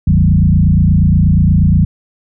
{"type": "tone with frequency modulation", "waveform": "sine", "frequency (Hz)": 122.4, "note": "B2", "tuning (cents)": -15, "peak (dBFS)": -6, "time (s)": [0.07, 1.85], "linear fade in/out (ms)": 5, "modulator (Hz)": 28.4, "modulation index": 2.5, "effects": []}